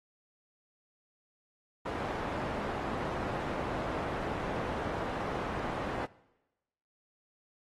white low-pass noise, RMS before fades -36 dBFS, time 1.85-6.06 s, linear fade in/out 10 ms, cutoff 890 Hz, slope 12 dB/octave, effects noise-tail reverb RT60 1.0 s tail -21 dB re dry + AAC 32 kbps

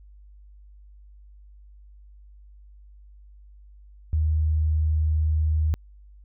sine tone, 77.78 Hz, D#2, in tune, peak -19 dBFS, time 4.13-5.74 s, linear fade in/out 0 ms, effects added 50 Hz sine -46 dBFS peak until 6.24 s

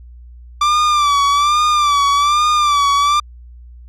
45% pulse tone with vibrato, 1172 Hz, D6, 4 cents flat, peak -11 dBFS, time 0.61-3.2 s, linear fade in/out 5 ms, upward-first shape sine, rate 1.2 Hz, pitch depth 67 cents each way, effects added 60 Hz sine -35 dBFS peak until 3.88 s + low-pass 6000 Hz 12 dB/octave

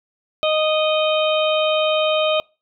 harmonic tone, 620 Hz, D#5, 6 cents flat, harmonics 1 / 2 / 4 / 5 / 6, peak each -17 / -25 / -26 / -25 / -27 dBFS, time 0.43-2.4 s, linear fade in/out 0 ms, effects noise-tail reverb RT60 0.3 s tail -26 dB re dry

